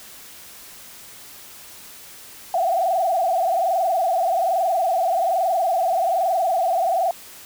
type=tone with frequency modulation; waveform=sine; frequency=715 Hz; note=F5; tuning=41 cents sharp; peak=-17 dBFS; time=2.54-7.11 s; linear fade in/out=2 ms; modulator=21.2 Hz; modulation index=2.7; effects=white hiss -42 dBFS RMS until 7.45 s